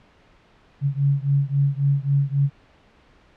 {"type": "beating tone pair", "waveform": "sine", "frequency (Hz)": [138.59, 142.29], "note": ["C#3", "C#3"], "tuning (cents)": [0, 46], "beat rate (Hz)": 3.7, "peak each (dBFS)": [-20, -21], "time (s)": [0.81, 2.5], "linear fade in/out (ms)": 50, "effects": ["pink hiss -55 dBFS RMS until 3.36 s", "low-pass 3000 Hz 12 dB/octave"]}